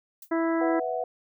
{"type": "noise with exponential decay", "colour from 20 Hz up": "violet", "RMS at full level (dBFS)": -38, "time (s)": [0.22, 0.31], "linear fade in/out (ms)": 5, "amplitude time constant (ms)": 19}
{"type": "harmonic tone", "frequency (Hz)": 329.6, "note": "E4", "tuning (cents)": 0, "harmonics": [1, 2, 3, 4, 5, 6], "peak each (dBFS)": [-24, -30, -34, -36, -38, -40], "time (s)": [0.31, 0.8], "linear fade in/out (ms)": 10}
{"type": "chord", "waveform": "sine", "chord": "B suspended fourth", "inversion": "none", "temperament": "equal", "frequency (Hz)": [493.9, 659.3, 740], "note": ["B4", "E5", "F#5"], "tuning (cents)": [0, 0, 0], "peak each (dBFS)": -31, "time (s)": [0.61, 1.04], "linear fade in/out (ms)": 2}
{"effects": []}